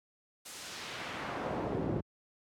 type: noise with band-pass filter sweep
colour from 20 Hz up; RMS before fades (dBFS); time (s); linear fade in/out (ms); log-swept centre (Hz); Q
brown; -37; 0.45-2.01; 10; 9600 to 240; 0.85
effects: high-pass 80 Hz 12 dB/octave